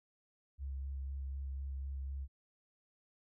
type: tone with vibrato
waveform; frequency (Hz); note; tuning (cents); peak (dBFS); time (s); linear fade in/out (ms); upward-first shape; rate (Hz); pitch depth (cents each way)
sine; 68; C#2; -33; -38; 0.58-2.28; 50; square; 4; 13
effects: none